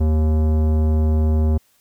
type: tone with tanh clipping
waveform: sine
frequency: 77.78 Hz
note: D#2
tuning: in tune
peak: -16 dBFS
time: 0-1.58 s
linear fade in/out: 10 ms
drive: 16 dB
effects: white hiss -60 dBFS RMS until 1.8 s